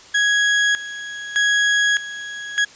35% pulse tone with tremolo, 1661.2 Hz, G#6, in tune, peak -13 dBFS, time 0.14-2.65 s, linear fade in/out 10 ms, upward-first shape square, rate 0.82 Hz, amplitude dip 80%, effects white hiss -44 dBFS RMS until 2.75 s + resampled to 16000 Hz

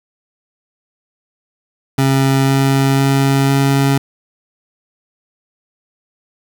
25% pulse tone with pitch steps, 135.3 / 136.08 / 136.87 / 137.67 Hz, C#3 / C#3 / C#3 / C#3, -42 / -32 / -22 / -12 cents, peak -7 dBFS, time 1.98-3.98 s, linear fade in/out 5 ms, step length 500 ms, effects 7-bit

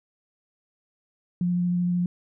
sine tone with vibrato, 176.9 Hz, F3, 23 cents sharp, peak -21 dBFS, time 1.41-2.06 s, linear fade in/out 2 ms, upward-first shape square, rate 13 Hz, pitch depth 8 cents each way, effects none

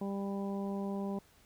harmonic tone, 198 Hz, G3, 18 cents sharp, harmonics 1 / 2 / 3 / 4 / 5, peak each -35 / -41 / -45 / -47 / -49 dBFS, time 0.01-1.19 s, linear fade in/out 5 ms, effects pink hiss -64 dBFS RMS until 1.45 s

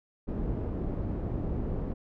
pink low-pass noise, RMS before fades -32 dBFS, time 0.27-1.94 s, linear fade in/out 20 ms, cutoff 410 Hz, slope 12 dB/octave, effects none

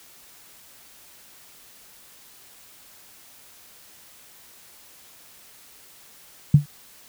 sine tone with exponential decay, 145.9 Hz, D3, 11 cents flat, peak -5 dBFS, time 6.54-6.66 s, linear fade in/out 5 ms, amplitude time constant 26 ms, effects white hiss -50 dBFS RMS until 7.08 s

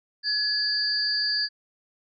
sine tone cluster, 1693 / 4513 / 4780 Hz, G#6 / C#8 / D8, +33 / +30 / +30 cents, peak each -30 / -28 / -25 dBFS, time 0.23-1.49 s, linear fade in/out 50 ms, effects none

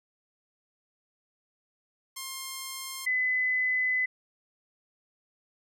5% pulse / sine tone pair in turn, 1062 / 2013 Hz, C6 / B6, +25 / +33 cents, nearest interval major seventh, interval 1108 cents, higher second, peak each -24 dBFS, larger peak neither, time 2.16-3.06 / 3.06-4.06 s, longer second, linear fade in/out 10 ms, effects none

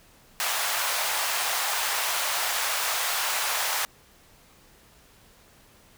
pink high-pass noise, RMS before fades -27 dBFS, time 0.4-3.85 s, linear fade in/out 0 ms, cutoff 710 Hz, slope 24 dB/octave, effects pink hiss -56 dBFS RMS until 5.97 s

